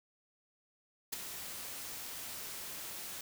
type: noise with ADSR envelope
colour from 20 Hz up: white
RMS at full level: -34 dBFS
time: 1.12-3.21 s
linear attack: 14 ms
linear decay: 8 ms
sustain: -10 dB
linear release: 3 ms
effects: none